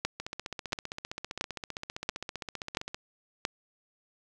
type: two click trains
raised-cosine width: 0.2 ms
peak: -19 / -11 dBFS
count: 43 / 6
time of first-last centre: 0.2-2.945 / 0.05-3.451 s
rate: 15.3 / 1.47 Hz
effects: none